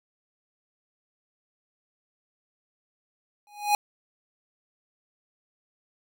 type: tone with exponential growth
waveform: square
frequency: 828 Hz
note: G#5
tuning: 5 cents flat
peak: -17 dBFS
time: 3.47-3.75 s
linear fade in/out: 1 ms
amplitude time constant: 59 ms
effects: none